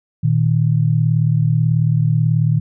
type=tone pair together; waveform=sine; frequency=117.21 / 155.56 Hz; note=A#2 / D#3; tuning=+10 / 0 cents; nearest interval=perfect fourth; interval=490 cents; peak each=-15 dBFS; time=0.23-2.6 s; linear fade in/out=10 ms; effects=none